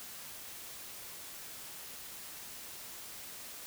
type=silence; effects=white hiss -47 dBFS RMS until 3.66 s